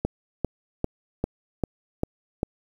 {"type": "click train", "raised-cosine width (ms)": 2, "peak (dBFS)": -10, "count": 7, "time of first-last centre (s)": [0.05, 2.431], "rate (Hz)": 2.52, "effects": ["8-bit"]}